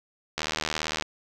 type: click train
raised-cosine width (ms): 0.2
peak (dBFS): -10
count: 51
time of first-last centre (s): 0.38-1.024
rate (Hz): 77.7
effects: none